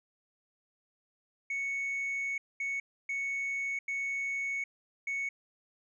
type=tone bursts at uneven times; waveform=sine; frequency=2217 Hz; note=C#7; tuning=in tune; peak=-29 dBFS; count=5; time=1.5-2.38 / 2.6-2.8 / 3.09-3.79 / 3.88-4.64 / 5.07-5.29 s; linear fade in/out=5 ms; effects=tanh soft clip ceiling -30 dBFS